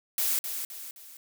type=noise with echo; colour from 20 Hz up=blue; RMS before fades=-27 dBFS; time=0.18-0.39 s; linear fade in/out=2 ms; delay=260 ms; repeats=3; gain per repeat=-7 dB; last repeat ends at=1.17 s; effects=none